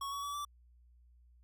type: tone with pitch steps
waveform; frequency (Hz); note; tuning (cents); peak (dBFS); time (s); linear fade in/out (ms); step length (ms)
square; 1108.7 / 1126.8 / 1145.1 / 1163.8; C#6 / C#6 / D6 / D6; 0 / +28 / -44 / -16; -38; 0.01-0.45; 5; 110
effects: added 60 Hz sine -60 dBFS peak until 1.43 s